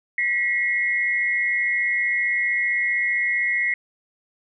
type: tone pair together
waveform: sine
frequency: 1935.6 / 2151 Hz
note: B6 / C7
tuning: -35 / +47 cents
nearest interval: major second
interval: 182 cents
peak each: -22 dBFS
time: 0.18-3.74 s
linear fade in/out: 2 ms
effects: none